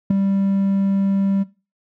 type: tone with ADSR envelope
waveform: triangle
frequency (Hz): 196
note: G3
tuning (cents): 0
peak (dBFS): -6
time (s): 0.1-1.44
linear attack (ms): 9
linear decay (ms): 4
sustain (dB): -8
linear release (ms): 21
effects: noise-tail reverb RT60 0.3 s tail -19 dB re dry + tanh soft clip ceiling -2 dBFS